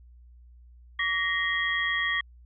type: tone cluster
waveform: sine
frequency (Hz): 1146 / 1871 / 2039 / 3270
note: D6 / A#6 / C7 / G#7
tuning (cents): -43 / +6 / -45 / -28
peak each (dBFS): -34 / -26 / -33 / -33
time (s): 0.99-2.21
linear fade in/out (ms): 5
effects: added 60 Hz sine -49 dBFS peak until 2.45 s